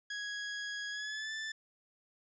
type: tone with pitch glide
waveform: sawtooth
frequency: 1661.2 to 1760 Hz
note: G#6 to A6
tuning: 0 to 0 cents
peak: -34 dBFS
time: 0.1-1.52 s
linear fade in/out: 5 ms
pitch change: +100 cents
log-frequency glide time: 0.9-1.32 s
effects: resampled to 16000 Hz